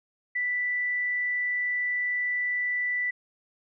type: tone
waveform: sine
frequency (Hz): 1975.5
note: B6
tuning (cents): 0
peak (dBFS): -25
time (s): 0.35-3.11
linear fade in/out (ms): 10
effects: none